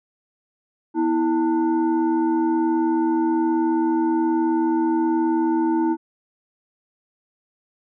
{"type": "tone with frequency modulation", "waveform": "sine", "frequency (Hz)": 325.4, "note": "E4", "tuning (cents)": -22, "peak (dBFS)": -17, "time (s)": [0.94, 5.97], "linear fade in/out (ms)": 50, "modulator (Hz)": 572, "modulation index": 0.73, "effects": []}